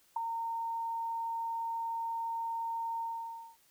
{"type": "tone with ADSR envelope", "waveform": "sine", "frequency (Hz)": 917, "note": "A#5", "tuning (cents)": -29, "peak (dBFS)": -26, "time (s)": [0.16, 3.57], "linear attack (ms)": 7, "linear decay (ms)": 5, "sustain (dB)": -7, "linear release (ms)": 570, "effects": ["white hiss -67 dBFS RMS until 3.7 s"]}